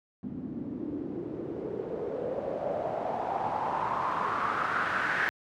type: noise with low-pass filter sweep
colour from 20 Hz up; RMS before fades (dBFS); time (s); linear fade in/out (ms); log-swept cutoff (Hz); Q
white; -32; 0.23-5.29; 0; 230 to 1700; 4.8
effects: high-pass 100 Hz 12 dB/octave